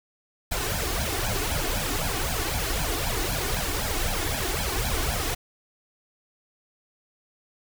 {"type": "noise with flanger", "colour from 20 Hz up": "pink", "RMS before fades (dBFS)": -27, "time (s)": [0.51, 5.35], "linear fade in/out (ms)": 10, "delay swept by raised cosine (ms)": [1.2, 2.8], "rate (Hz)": 3.9, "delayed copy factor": 0.95, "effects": []}